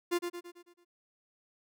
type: tone with echo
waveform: 45% pulse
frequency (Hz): 349.2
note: F4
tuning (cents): 0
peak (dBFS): -27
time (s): 0.11-0.19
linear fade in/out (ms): 20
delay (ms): 110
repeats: 6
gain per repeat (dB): -6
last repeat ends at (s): 0.85
effects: none